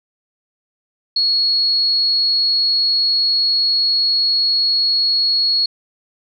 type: tone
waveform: sine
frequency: 4335 Hz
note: C#8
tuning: 39 cents flat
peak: -13 dBFS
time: 1.16-5.66 s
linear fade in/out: 5 ms
effects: none